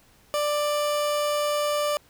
30% pulse tone, 590 Hz, D5, 8 cents sharp, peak -20 dBFS, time 0.34-1.97 s, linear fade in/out 0 ms, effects pink hiss -58 dBFS RMS until 2.09 s

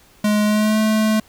square tone with pitch glide, 210 to 216.8 Hz, G#3 to A3, +19 to -25 cents, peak -15 dBFS, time 0.24-1.2 s, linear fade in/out 5 ms, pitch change +56 cents, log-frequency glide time 0.45-0.79 s, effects pink hiss -51 dBFS RMS until 1.28 s

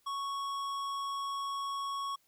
sine tone with tanh clipping, 1108.7 Hz, C#6, in tune, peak -36 dBFS, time 0.06-2.16 s, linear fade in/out 10 ms, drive 15 dB, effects white hiss -71 dBFS RMS until 2.27 s

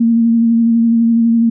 sine tone with vibrato, 230.5 Hz, A#3, 19 cents flat, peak -8 dBFS, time 0-1.5 s, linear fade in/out 10 ms, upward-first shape sine, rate 12 Hz, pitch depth 21 cents each way, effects none

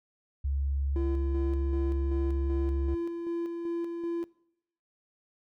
sine tone, 69.3 Hz, C#2, in tune, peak -26 dBFS, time 0.44-2.95 s, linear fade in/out 10 ms
triangle tone with tremolo, 339.3 Hz, F4, 50 cents flat, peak -27 dBFS, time 0.96-4.24 s, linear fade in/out 0 ms, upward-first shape square, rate 2.6 Hz, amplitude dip 40%
effects noise-tail reverb RT60 0.8 s tail -22 dB re dry + tanh soft clip ceiling -20 dBFS

